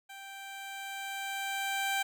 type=tone with level ramp; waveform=15% pulse; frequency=784 Hz; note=G5; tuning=in tune; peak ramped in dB=-39 to -22 dBFS; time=0.09-2.03 s; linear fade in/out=10 ms; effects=none